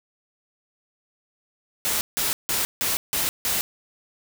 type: noise bursts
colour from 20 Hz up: white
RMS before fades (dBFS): -24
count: 6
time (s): 1.85-3.61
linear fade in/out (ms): 0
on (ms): 160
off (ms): 160
effects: none